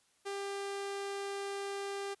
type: tone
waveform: sawtooth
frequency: 397.7 Hz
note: G4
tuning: 25 cents sharp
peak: -33 dBFS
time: 0.25-2.15 s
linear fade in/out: 20 ms
effects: white hiss -71 dBFS RMS until 2.2 s + resampled to 24000 Hz